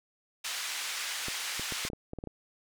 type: band-pass noise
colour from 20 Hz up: pink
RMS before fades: -36 dBFS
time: 0.44-1.89 s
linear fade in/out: 10 ms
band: 1700 to 9000 Hz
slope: 12 dB/octave
type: clicks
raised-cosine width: 2 ms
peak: -25 dBFS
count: 10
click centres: 1.284 / 1.596 / 1.723 / 1.851 / 1.901 / 1.933 / 2.134 / 2.187 / 2.239 / 2.273 s
effects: none